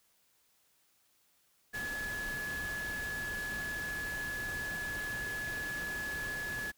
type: tone in noise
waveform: sine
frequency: 1700 Hz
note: G#6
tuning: 40 cents sharp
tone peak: -36 dBFS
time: 1.73-6.72 s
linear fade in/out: 20 ms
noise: pink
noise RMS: -44 dBFS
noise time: 1.73-6.72 s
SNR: +5 dB
effects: white hiss -71 dBFS RMS until 6.77 s